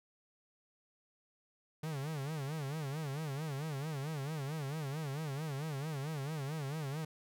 45% pulse tone with vibrato, 146.83 Hz, D3, in tune, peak -37 dBFS, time 1.83-7.05 s, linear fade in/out 5 ms, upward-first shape sine, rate 4.5 Hz, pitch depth 160 cents each way, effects none

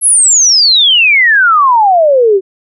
sine exponential sweep, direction down, 11290 to 370 Hz, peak -4 dBFS, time 0.01-2.41 s, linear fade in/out 50 ms, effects none

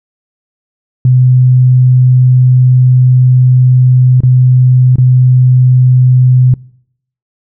sine tone with dropouts, 127 Hz, B2, 49 cents sharp, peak -3 dBFS, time 1.05-6.54 s, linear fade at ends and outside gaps 2 ms, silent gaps 4.205-4.234 / 4.958-4.983 s, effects noise-tail reverb RT60 0.7 s tail -24 dB re dry

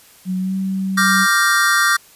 sine tone with pitch glide, 185.4 to 191.16 Hz, F#3 to G3, +4 to -43 cents, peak -18 dBFS, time 0.25-1.27 s, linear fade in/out 50 ms, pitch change +53 cents, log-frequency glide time 0.38-0.55 s
square chord, G minor seventh, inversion second, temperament equal, 1174.7 / 1396.9 / 1568 / 1864.7 Hz, D6 / F6 / G6 / Bb6, 0 / 0 / 0 / 0 cents, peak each -19 dBFS, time 0.97-1.97 s, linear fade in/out 10 ms
effects white hiss -47 dBFS RMS until 2.15 s + resampled to 32000 Hz

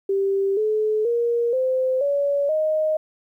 sine tone with pitch steps, 392 / 430 / 471.6 / 517.2 / 567.3 / 622.3 Hz, G4 / A4 / A#4 / C5 / C#5 / D#5, 0 / -40 / +20 / -20 / +40 / 0 cents, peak -18 dBFS, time 0.09-2.97 s, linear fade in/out 5 ms, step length 480 ms, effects 10-bit

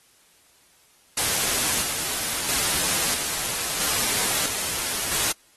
white noise with tremolo, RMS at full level -23 dBFS, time 1.17-5.32 s, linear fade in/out 5 ms, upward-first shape square, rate 0.76 Hz, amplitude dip 35%, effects white hiss -58 dBFS RMS until 5.56 s + AAC 32 kbps

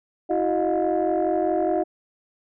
sine tone cluster, 324.7 / 369.6 / 620 / 712 Hz, E4 / F#4 / D#5 / F5, -26 / -2 / -6 / +33 cents, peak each -24 dBFS, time 0.29-1.84 s, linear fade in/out 20 ms, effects tanh soft clip ceiling -14 dBFS

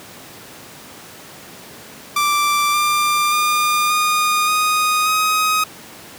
sawtooth tone with pitch steps, 1174.7 / 1191.1 / 1207.7 / 1224.6 / 1241.7 / 1259 Hz, D6 / D6 / D6 / D#6 / D#6 / D#6, 0 / +24 / +48 / -28 / -4 / +20 cents, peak -11 dBFS, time 2.16-5.64 s, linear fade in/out 5 ms, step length 580 ms, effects pink hiss -38 dBFS RMS until 6.18 s + high-pass 150 Hz 12 dB/octave

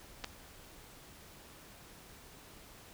clicks, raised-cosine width 0.2 ms, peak -25 / -20 dBFS, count 2, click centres 0.24 / 0.244 s, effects pink hiss -55 dBFS RMS until 2.93 s

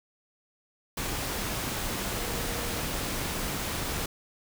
sine tone in noise, 474.6 Hz, A#4, 31 cents sharp, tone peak -41 dBFS, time 2.16-2.81 s, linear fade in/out 5 ms, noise pink, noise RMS -32 dBFS, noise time 0.97-4.06 s, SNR -12 dB, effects none

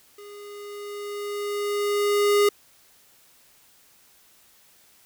square tone with level ramp, 410.2 Hz, G#4, 21 cents flat, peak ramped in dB -42 to -16 dBFS, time 0.18-2.49 s, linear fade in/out 5 ms, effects white hiss -57 dBFS RMS until 5.05 s

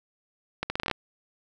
accelerating click train, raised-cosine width 0.3 ms, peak -12 dBFS, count 9, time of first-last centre 0.63-0.913 s, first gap 70 ms, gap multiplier 0.79, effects none

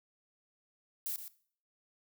violet noise with echo, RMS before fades -37 dBFS, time 1.06-1.16 s, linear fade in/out 0 ms, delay 120 ms, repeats 1, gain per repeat -9 dB, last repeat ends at 1.28 s, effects noise-tail reverb RT60 0.5 s tail -17 dB re dry

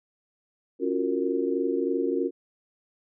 sine chord, Gb major seventh, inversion second, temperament just, 277.5 / 346.9 / 370 / 462.5 Hz, Db4 / F4 / Gb4 / Bb4, +2 / -12 / 0 / -14 cents, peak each -29 dBFS, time 0.79-2.31 s, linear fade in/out 50 ms, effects none

